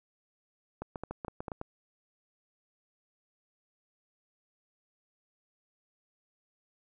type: clicks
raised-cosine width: 1 ms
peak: -23 dBFS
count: 10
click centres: 0.82 / 0.958 / 1.036 / 1.11 / 1.248 / 1.282 / 1.405 / 1.482 / 1.518 / 1.614 s
effects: none